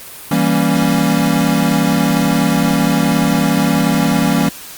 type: chord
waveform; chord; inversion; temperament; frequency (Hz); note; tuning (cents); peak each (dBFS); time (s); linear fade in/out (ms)
square; E diminished seventh; none; equal; 164.81 / 196 / 233.1 / 277.2; E3 / G3 / Bb3 / Db4; 0 / 0 / 0 / 0; -18; 0.31-4.49; 5
effects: white hiss -33 dBFS RMS until 4.77 s + Opus 32 kbps